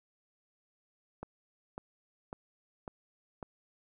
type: click train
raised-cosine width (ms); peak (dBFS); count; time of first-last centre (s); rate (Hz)
1; -26; 5; 1.23-3.428; 1.82
effects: none